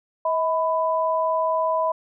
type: tone pair together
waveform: sine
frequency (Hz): 640.6 / 997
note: E5 / B5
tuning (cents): -50 / +16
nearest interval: minor sixth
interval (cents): 766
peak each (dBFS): -22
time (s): 0.25-1.92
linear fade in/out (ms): 5
effects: none